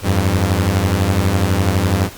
sawtooth beating tone pair, 87.31 / 99.31 Hz, F2 / G2, 0 / +23 cents, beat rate 12 Hz, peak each -13 / -12 dBFS, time 0.02-2.1 s, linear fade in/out 50 ms, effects pink hiss -36 dBFS RMS until 2.17 s + Opus 48 kbps

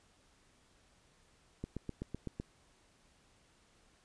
click train, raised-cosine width 3 ms, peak -26 dBFS, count 7, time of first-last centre 1.64-2.399 s, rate 7.9 Hz, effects pink hiss -68 dBFS RMS until 4.04 s + resampled to 22050 Hz

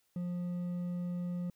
triangle tone with hard clipping, 176.7 Hz, F3, 21 cents sharp, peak -35 dBFS, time 0.16-1.5 s, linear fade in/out 2 ms, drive 7 dB, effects white hiss -75 dBFS RMS until 1.55 s

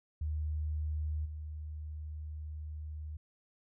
sine tone with level steps, 76.5 Hz, D#2, 29 cents flat, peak -32 / -39 dBFS, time 0.21-3.17 s, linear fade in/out 5 ms, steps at 1.25 s, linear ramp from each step 10 ms, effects none

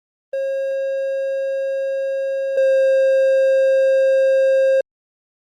triangle tone pair in turn, 541 / 533.9 Hz, C#5 / C5, -42 / +35 cents, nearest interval unison, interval 23 cents, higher first, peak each -17 / -10 dBFS, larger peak second, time 0.33-2.57 / 2.57-4.81 s, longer neither, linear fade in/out 5 ms, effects Opus 24 kbps

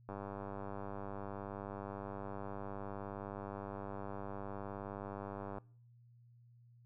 click train, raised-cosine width 1 ms, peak -30 dBFS, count 547, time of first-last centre 0.09-5.583 s, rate 99.4 Hz, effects noise-tail reverb RT60 0.5 s tail -23 dB re dry + added 119 Hz sine -60 dBFS peak until 6.85 s

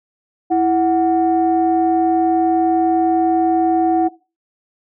sine tone pair together, 329.9 / 740 Hz, E4 / F#5, +1 / 0 cents, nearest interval octave + major second, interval 1399 cents, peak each -14 dBFS, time 0.5-4.09 s, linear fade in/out 20 ms, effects noise-tail reverb RT60 0.3 s tail -19 dB re dry + tanh soft clip ceiling -6 dBFS

